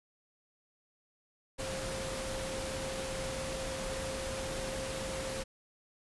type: tone in noise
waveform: sine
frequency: 530 Hz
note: C5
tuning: 22 cents sharp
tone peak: -39 dBFS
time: 1.58-5.44 s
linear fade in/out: 20 ms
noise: pink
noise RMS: -39 dBFS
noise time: 1.58-5.44 s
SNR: -3 dB
effects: resampled to 24000 Hz